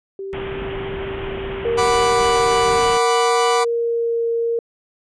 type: tone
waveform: sine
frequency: 389.5 Hz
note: G4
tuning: 11 cents flat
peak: -26 dBFS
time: 0.19-2.79 s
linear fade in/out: 2 ms
type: low-pass noise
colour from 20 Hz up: pink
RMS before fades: -30 dBFS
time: 0.33-2.97 s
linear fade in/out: 0 ms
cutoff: 3300 Hz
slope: 96 dB/octave
type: tone with vibrato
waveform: sine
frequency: 466.2 Hz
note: A#4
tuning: in tune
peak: -17 dBFS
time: 1.65-4.59 s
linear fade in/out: 2 ms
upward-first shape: triangle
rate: 0.66 Hz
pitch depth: 12 cents each way
type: chord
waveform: 40% pulse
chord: B minor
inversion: second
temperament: equal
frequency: 740 / 987.8 / 1174.7 Hz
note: F#5 / B5 / D6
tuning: 0 / 0 / 0 cents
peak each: -20 dBFS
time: 1.77-3.65 s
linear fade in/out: 20 ms
effects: resampled to 22050 Hz